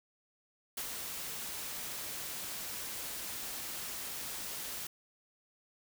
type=noise with ADSR envelope; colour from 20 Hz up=white; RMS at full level=-38 dBFS; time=0.77-4.87 s; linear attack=6 ms; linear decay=92 ms; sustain=-3 dB; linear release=3 ms; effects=none